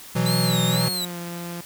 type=chord; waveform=square; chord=B suspended fourth; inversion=none; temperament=equal; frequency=123.47 / 164.81 / 185 Hz; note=B2 / E3 / F#3; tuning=0 / 0 / 0 cents; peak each=-25 / -24 / -25 dBFS; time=0.15-0.89 s; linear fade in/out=10 ms
type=tone with vibrato; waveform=sawtooth; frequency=3978 Hz; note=B7; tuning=12 cents sharp; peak=-22 dBFS; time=0.26-1.05 s; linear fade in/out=2 ms; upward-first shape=sine; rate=2 Hz; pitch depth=140 cents each way
type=tone with pitch glide; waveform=sawtooth; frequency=183.9 to 172.58 Hz; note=F#3 to F3; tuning=-10 to -20 cents; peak=-27 dBFS; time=0.73-1.61 s; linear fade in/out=5 ms; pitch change=-110 cents; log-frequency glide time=0.88-1.18 s
effects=white hiss -42 dBFS RMS until 1.65 s